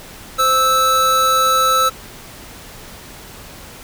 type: tone pair together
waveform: square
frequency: 519.9 / 1310 Hz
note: C5 / E6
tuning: -11 / -11 cents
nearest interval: octave + major third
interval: 1600 cents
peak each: -22 / -13 dBFS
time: 0.38-1.9 s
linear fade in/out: 20 ms
effects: pink hiss -37 dBFS RMS until 3.83 s